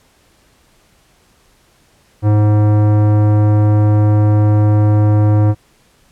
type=tone with tanh clipping; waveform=sine; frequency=105.2 Hz; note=G#2; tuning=23 cents sharp; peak=-10 dBFS; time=2.22-5.55 s; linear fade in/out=50 ms; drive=17 dB; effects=pink hiss -53 dBFS RMS until 6.11 s + low-pass 12000 Hz 12 dB/octave